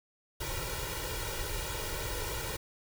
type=noise with comb filter; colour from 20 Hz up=pink; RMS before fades=-36 dBFS; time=0.4-2.57 s; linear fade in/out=10 ms; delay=2.1 ms; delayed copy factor=+1; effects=none